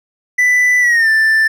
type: tone with pitch glide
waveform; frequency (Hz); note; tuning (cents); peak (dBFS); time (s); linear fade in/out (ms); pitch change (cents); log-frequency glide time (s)
triangle; 1987 to 1770.2; B6 to A6; +10 to +10; -7; 0.38-1.48; 10; -200; 0.8-1.09
effects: none